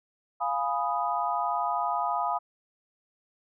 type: chord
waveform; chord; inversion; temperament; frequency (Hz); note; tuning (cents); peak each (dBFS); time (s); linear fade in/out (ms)
sine; F half-diminished seventh; none; equal; 698.5 / 830.6 / 987.8 / 1244.5; F5 / Ab5 / Cb6 / Eb6; 0 / 0 / 0 / 0; -31; 0.4-2.39; 20
effects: none